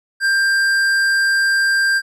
sine tone with tanh clipping, 1587 Hz, G6, 21 cents sharp, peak -15 dBFS, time 0.2-2.02 s, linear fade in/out 50 ms, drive 13 dB, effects resampled to 32000 Hz

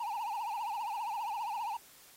triangle tone with vibrato, 880 Hz, A5, in tune, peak -32 dBFS, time 0-1.77 s, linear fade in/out 5 ms, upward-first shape triangle, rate 15 Hz, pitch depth 190 cents each way, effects white hiss -58 dBFS RMS until 2.16 s + AAC 48 kbps

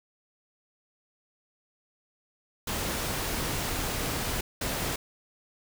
pink noise bursts at uneven times, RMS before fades -31 dBFS, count 2, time 2.67-4.41 / 4.61-4.96 s, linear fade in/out 5 ms, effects none

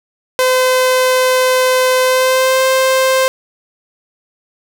sawtooth tone with pitch glide, 512 to 523.7 Hz, C5 to C5, -38 to +1 cents, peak -6 dBFS, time 0.39-3.28 s, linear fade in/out 0 ms, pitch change +39 cents, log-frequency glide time 2.02-2.64 s, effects none

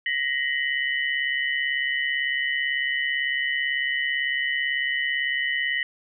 sine tone cluster, 1880 / 2018 / 2979 Hz, A#6 / B6 / F#7, +14 / +37 / +11 cents, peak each -25 / -28 / -30 dBFS, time 0.06-5.83 s, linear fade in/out 2 ms, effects none

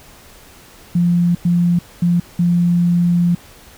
sine tone bursts at uneven times, 173.8 Hz, F3, 8 cents flat, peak -11 dBFS, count 4, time 0.95-1.35 / 1.45-1.79 / 2.02-2.2 / 2.39-3.35 s, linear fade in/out 5 ms, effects pink hiss -43 dBFS RMS until 3.77 s

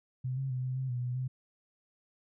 sine tone with pitch steps, 128.4 / 134.5 / 127.3 / 128.5 / 131.4 / 123.1 / 124 / 128.8 Hz, C3 / C3 / C3 / C3 / C3 / B2 / B2 / C3, -32 / +48 / -47 / -31 / +8 / -5 / +7 / -27 cents, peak -31 dBFS, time 0.24-1.28 s, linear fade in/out 10 ms, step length 130 ms, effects none

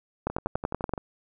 two click trains, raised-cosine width 1 ms, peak -19 / -12 dBFS, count 9 / 8, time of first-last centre 0.3-0.978 / 0.27-0.937 s, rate 11.8 / 10.5 Hz, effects none

